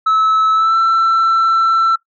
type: tone with pitch glide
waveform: sine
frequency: 1300 to 1338.1 Hz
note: E6 to E6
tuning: -24 to +26 cents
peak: -7 dBFS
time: 0.06-1.96 s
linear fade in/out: 10 ms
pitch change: +50 cents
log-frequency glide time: 0.53-0.77 s
effects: noise-tail reverb RT60 0.1 s tail -18 dB re dry + tanh soft clip ceiling -9 dBFS